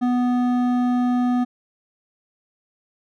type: tone with hard clipping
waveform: sine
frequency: 246.9 Hz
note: B3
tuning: in tune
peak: -19 dBFS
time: 0.01-1.45 s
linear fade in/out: 20 ms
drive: 10 dB
effects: none